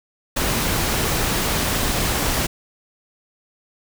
pink noise, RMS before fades -21 dBFS, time 0.36-2.47 s, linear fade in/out 10 ms, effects none

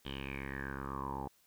10% pulse tone with low-pass filter sweep, 68 Hz, C#2, 33 cents flat, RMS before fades -41 dBFS, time 0.05-1.28 s, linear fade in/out 5 ms, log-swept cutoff 3300 to 780 Hz, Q 7.8, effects white hiss -69 dBFS RMS until 1.46 s

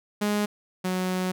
sawtooth tone pair in turn, 207.7 / 184.35 Hz, G#3 / F#3, 0 / -6 cents, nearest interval major second, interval 206 cents, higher first, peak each -19 / -21 dBFS, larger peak first, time 0.21-0.46 / 0.84-1.32 s, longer second, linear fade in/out 10 ms, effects none

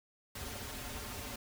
pink noise with comb filter, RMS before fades -43 dBFS, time 0.35-1.36 s, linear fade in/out 5 ms, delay 6.1 ms, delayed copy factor -0.95, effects none

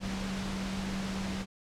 sine tone in noise, 192.4 Hz, G3, 32 cents flat, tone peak -34 dBFS, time 0-1.46 s, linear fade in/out 50 ms, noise pink, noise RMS -38 dBFS, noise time 0-1.46 s, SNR +1 dB, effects low-pass 6000 Hz 12 dB/octave

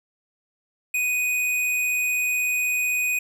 sine tone with hard clipping, 2489 Hz, D#7, in tune, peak -22 dBFS, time 0.94-3.19 s, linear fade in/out 5 ms, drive 18 dB, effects none

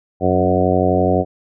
harmonic tone with a mistuned harmonic, 91.9 Hz, F#2, 11 cents flat, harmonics 1 / 2 / 3 / 4 / 5 / 6 / 7 / 8, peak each -21 / -21 / -21 / -21 / -21 / -21 / -21 / -21 dBFS, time 0.2-1.25 s, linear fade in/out 50 ms, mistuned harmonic 2, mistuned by -17 cents, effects none

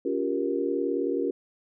sine chord, G half-diminished seventh, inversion second, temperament just, 282.2 / 352.8 / 392 / 470.4 Hz, Db4 / F4 / G4 / Bb4, +31 / +18 / 0 / +16 cents, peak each -30 dBFS, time 0.05-1.31 s, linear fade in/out 5 ms, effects none

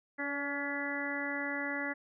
harmonic tone with a mistuned harmonic, 283.4 Hz, C#4, 38 cents sharp, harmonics 1 / 2 / 3 / 4 / 5 / 6 / 7, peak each -39 / -42 / -45 / -47 / -43 / -39 / -38 dBFS, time 0.18-1.94 s, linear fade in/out 20 ms, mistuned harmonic 2, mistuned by +18 cents, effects none

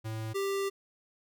square tone pair in turn, 110.5 / 393.8 Hz, A2 / G4, +8 / +8 cents, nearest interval octave + minor seventh, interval 2200 cents, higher second, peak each -35 / -30 dBFS, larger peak second, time 0.04-0.34 / 0.34-0.7 s, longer second, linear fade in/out 20 ms, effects none

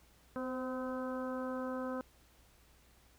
harmonic tone with a mistuned harmonic, 255.5 Hz, C4, 41 cents flat, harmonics 1 / 2 / 3 / 4 / 5 / 6, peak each -39 / -40 / -51 / -47 / -47 / -51 dBFS, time 0.36-2.01 s, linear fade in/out 0 ms, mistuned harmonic 2, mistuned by +26 cents, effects added 60 Hz sine -66 dBFS peak until 3.18 s + pink hiss -66 dBFS RMS until 3.18 s

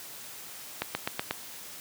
accelerating click train, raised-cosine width 0.3 ms, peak -12 dBFS, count 5, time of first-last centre 0.82-1.31 s, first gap 130 ms, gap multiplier 0.96, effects white hiss -44 dBFS RMS until 1.8 s + high-pass 100 Hz 12 dB/octave

